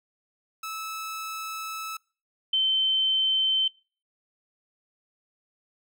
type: tone pair in turn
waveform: sawtooth / sine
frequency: 1305 / 3088 Hz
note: E6 / G7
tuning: -18 / -27 cents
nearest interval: octave + minor third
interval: 1491 cents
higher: second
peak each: -29 / -20 dBFS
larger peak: second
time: 0.63-1.97 / 2.53-3.68 s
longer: first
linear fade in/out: 5 ms
effects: noise-tail reverb RT60 0.4 s tail -26 dB re dry